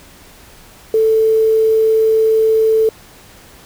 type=tone with quantisation; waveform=sine; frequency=441.7 Hz; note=A4; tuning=7 cents sharp; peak=-9 dBFS; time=0.94-2.89 s; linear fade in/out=2 ms; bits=6; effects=pink hiss -42 dBFS RMS until 3.65 s